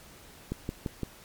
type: click train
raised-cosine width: 3 ms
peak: -18 dBFS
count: 4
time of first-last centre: 0.52-1.033 s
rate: 5.85 Hz
effects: pink hiss -52 dBFS RMS until 1.24 s + MP3 96 kbps